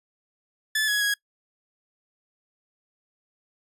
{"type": "tone with pitch steps", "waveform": "sawtooth", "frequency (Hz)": [1736, 1675, 1656], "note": ["A6", "G#6", "G#6"], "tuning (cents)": [-24, 14, -5], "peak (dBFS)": -18, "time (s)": [0.75, 1.14], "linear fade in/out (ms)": 5, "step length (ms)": 130, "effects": ["noise-tail reverb RT60 0.1 s tail -23 dB re dry", "resampled to 32000 Hz"]}